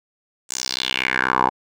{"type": "tone with band-pass filter sweep", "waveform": "10% pulse", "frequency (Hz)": 64.2, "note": "C2", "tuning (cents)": -32, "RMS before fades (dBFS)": -22, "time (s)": [0.49, 1.5], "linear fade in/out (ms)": 20, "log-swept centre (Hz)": [7700, 840], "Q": 3.6, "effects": []}